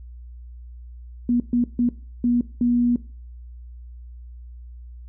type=tone bursts at uneven times; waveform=sine; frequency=241.2 Hz; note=B3; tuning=41 cents flat; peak=-16 dBFS; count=5; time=1.29-1.4 / 1.53-1.64 / 1.79-1.89 / 2.24-2.41 / 2.61-2.96 s; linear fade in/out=2 ms; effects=noise-tail reverb RT60 0.4 s tail -19 dB re dry + added 60 Hz sine -37 dBFS peak until 5.08 s